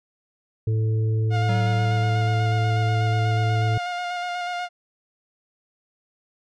harmonic tone, 109.9 Hz, A2, 2 cents flat, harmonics 1 / 3 / 4, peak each -19 / -38 / -33 dBFS, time 0.67-3.78 s, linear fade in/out 5 ms
sawtooth tone with vibrato, 710 Hz, F5, 28 cents sharp, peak -22 dBFS, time 1.3-4.69 s, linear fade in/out 50 ms, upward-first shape square, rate 8.2 Hz, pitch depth 17 cents each way
square tone with exponential decay, 188.8 Hz, F#3, 35 cents sharp, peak -27 dBFS, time 1.49-3.56 s, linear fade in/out 0 ms, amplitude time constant 450 ms
effects low-pass 4000 Hz 12 dB/octave

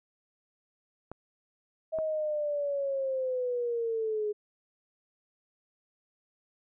clicks, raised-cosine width 1 ms, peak -26 dBFS, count 2, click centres 1.116 / 1.987 s
sine linear sweep, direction down, 641 to 415.3 Hz, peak -28 dBFS, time 1.92-4.33 s, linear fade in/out 20 ms
effects none

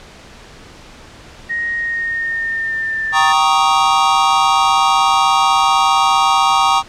sine tone with pitch glide, 1872 to 1771 Hz, A#6 to A6, +7 to +11 cents, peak -17 dBFS, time 1.49-3.33 s, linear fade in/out 20 ms, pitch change -96 cents, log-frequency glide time 1.75-3.17 s
square chord, Eb dominant seventh, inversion first, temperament equal, 784 / 932.3 / 1108.7 / 1244.5 Hz, G5 / Bb5 / Db6 / Eb6, 0 / 0 / 0 / 0 cents, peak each -17 dBFS, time 3.12-6.83 s, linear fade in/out 50 ms
effects pink hiss -39 dBFS RMS until 6.88 s + low-pass 6000 Hz 12 dB/octave

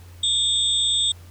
sine tone cluster, 3369 / 3629 / 8040 Hz, G#7 / A#7 / B8, +24 / -47 / +30 cents, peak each -24 / -20 / -26 dBFS, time 0.23-1.12 s, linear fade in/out 5 ms, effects added 88 Hz sine -41 dBFS peak until 1.3 s + pink hiss -52 dBFS RMS until 1.3 s

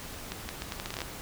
accelerating click train, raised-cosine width 0.2 ms, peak -17 dBFS, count 12, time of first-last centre 0.32-1.017 s, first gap 170 ms, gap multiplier 0.77, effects pink hiss -42 dBFS RMS until 1.21 s

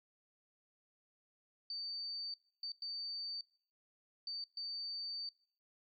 sine tone bursts at uneven times, 4591 Hz, D8, 40 cents flat, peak -39 dBFS, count 5, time 1.7-2.34 / 2.63-2.72 / 2.82-3.41 / 4.27-4.44 / 4.57-5.29 s, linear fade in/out 2 ms, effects noise-tail reverb RT60 0.6 s tail -22 dB re dry + MP3 48 kbps

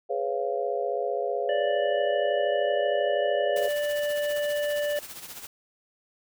sine chord, C# dominant seventh, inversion second, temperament just, 415.8 / 498.9 / 554.4 / 693 Hz, G#4 / B4 / C#5 / E#5, +2 / +17 / 0 / -14 cents, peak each -31 dBFS, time 0.09-3.69 s, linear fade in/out 20 ms
harmonic tone, 587.3 Hz, D5, in tune, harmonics 1 / 3 / 5, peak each -25 / -35 / -39 dBFS, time 1.49-4.99 s, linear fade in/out 2 ms
white noise with tremolo, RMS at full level -39 dBFS, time 3.56-5.47 s, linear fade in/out 2 ms, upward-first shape sine, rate 15 Hz, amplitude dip 60%
effects none

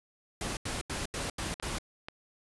pink noise bursts, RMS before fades -35 dBFS, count 6, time 0.41-1.785 s, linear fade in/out 2 ms, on 160 ms, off 83 ms
clicks, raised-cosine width 0.3 ms, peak -23 dBFS, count 2, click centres 1.599 / 2.085 s
effects resampled to 24000 Hz

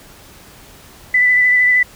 sine tone with vibrato, 1990 Hz, B6, 13 cents sharp, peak -9 dBFS, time 1.14-1.83 s, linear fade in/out 5 ms, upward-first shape sine, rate 13 Hz, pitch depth 17 cents each way, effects pink hiss -42 dBFS RMS until 1.95 s

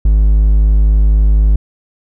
triangle tone, 52 Hz, G#1, 3 cents sharp, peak -4 dBFS, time 0.05-1.56 s, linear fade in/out 5 ms, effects none

